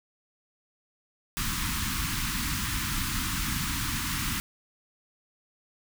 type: band-stop noise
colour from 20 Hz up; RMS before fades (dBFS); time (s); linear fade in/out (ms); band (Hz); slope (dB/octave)
pink; -30; 1.37-4.4; 0; 300 to 1000; 48
effects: none